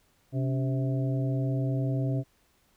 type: harmonic tone with a mistuned harmonic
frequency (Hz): 130.81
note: C3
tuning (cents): 0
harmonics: 1 / 2 / 3 / 4 / 5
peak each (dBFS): -26 / -33 / -40 / -42 / -39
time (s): 0.32-2.24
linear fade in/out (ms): 50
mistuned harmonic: 2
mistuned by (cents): +120
effects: pink hiss -67 dBFS RMS until 2.76 s

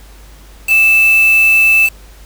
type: tone with quantisation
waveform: sine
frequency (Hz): 2637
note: E7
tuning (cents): 0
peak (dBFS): -6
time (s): 0.67-1.9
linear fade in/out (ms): 50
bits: 3
effects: added 50 Hz sine -36 dBFS peak until 2.25 s + pink hiss -43 dBFS RMS until 2.25 s

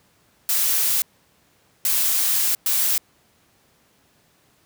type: noise bursts at uneven times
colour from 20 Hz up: blue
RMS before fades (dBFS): -20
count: 3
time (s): 0.49-1.02 / 1.85-2.55 / 2.66-2.98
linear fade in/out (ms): 2
effects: pink hiss -60 dBFS RMS until 4.65 s + high-pass 80 Hz 12 dB/octave

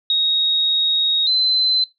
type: tone pair in turn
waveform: sine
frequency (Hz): 3763 / 4060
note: A#7 / B7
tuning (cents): +16 / +47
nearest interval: minor second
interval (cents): 131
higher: second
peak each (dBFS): -14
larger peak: neither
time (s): 0.1-1.27 / 1.27-1.84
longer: first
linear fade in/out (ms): 2
effects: noise-tail reverb RT60 0.2 s tail -20 dB re dry

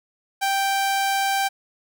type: tone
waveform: sawtooth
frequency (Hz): 784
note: G5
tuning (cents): 0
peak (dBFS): -16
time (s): 0.41-1.49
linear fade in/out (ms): 20
effects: none

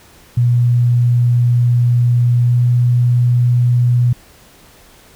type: tone with pitch glide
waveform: sine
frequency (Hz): 121.1 to 122.08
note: B2 to B2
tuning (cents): -34 to -20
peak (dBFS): -9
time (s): 0.37-4.13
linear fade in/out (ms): 5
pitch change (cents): +14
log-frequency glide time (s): 2.43-2.59
effects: pink hiss -45 dBFS RMS until 5.15 s

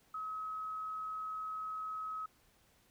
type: tone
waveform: sine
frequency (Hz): 1278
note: D#6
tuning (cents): +46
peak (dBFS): -38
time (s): 0.14-2.26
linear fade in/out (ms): 5
effects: pink hiss -69 dBFS RMS until 2.9 s

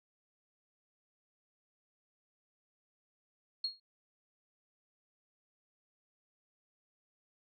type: tone with exponential decay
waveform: sine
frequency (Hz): 4290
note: C8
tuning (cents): +42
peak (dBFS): -29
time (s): 3.64-3.8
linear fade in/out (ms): 5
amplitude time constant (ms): 34
effects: none

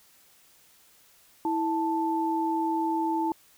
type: tone pair together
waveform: sine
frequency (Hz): 326.4 / 880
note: E4 / A5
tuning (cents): -17 / 0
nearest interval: octave + perfect fourth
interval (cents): 1717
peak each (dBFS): -27 / -27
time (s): 1.45-3.32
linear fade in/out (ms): 2
effects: white hiss -59 dBFS RMS until 3.57 s

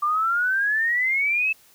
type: exponential sweep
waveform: sine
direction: up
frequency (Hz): 1175 to 2637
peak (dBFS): -19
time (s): 0.02-1.53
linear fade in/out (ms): 10
effects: white hiss -55 dBFS RMS until 1.74 s

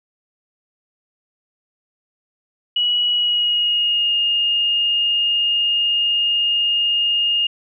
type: tone with pitch glide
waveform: sine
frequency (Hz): 2921 to 2838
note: F#7 to F7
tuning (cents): -23 to +27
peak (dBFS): -15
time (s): 2.76-7.47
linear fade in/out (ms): 5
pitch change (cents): -50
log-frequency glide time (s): 3.09-4.16
effects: none

